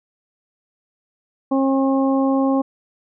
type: harmonic tone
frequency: 269.5 Hz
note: C#4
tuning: 49 cents flat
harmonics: 1 / 2 / 3 / 4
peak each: -16 / -22 / -26 / -28 dBFS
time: 1.51-2.62 s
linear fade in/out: 10 ms
effects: none